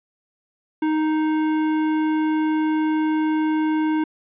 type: tone with tanh clipping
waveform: sine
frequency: 311.1 Hz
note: D#4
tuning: in tune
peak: -20 dBFS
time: 0.82-4.04 s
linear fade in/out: 5 ms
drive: 15 dB
effects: resampled to 8000 Hz